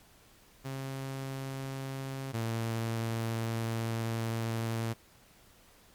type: tone pair in turn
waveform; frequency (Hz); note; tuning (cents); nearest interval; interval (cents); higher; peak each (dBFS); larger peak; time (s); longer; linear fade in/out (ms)
sawtooth; 134.5 / 113.83; C3 / A#2; +48 / -41; minor third; 289; first; -32 / -27; second; 0.64-2.33 / 2.33-4.94; second; 20
effects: pink hiss -60 dBFS RMS until 5.94 s + MP3 96 kbps